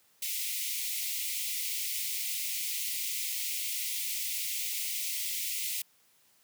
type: high-pass noise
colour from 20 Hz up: white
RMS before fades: -34 dBFS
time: 0.22-5.82 s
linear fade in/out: 5 ms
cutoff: 2000 Hz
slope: 96 dB/octave
effects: white hiss -66 dBFS RMS until 6.43 s + high-pass 80 Hz 12 dB/octave